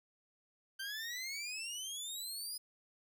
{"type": "exponential sweep", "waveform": "20% pulse", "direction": "up", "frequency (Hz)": [1548, 5030], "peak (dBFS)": -35, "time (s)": [0.79, 2.58], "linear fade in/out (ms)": 10, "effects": []}